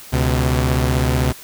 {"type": "tone pair together", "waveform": "sawtooth", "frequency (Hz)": [71.33, 126.7], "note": ["D2", "B2"], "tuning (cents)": [-50, 45], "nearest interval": "minor seventh", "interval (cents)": 995, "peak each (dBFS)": -14, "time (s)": [0.12, 1.33], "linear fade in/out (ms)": 20, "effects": ["white hiss -39 dBFS RMS until 1.43 s"]}